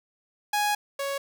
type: tone pair in turn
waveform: sawtooth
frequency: 830.6 / 555.7 Hz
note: G#5 / C#5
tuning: 0 / +4 cents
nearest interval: perfect fifth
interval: 696 cents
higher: first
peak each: -19 / -24 dBFS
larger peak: first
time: 0.53-0.75 / 0.99-1.18 s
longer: first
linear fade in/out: 5 ms
effects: none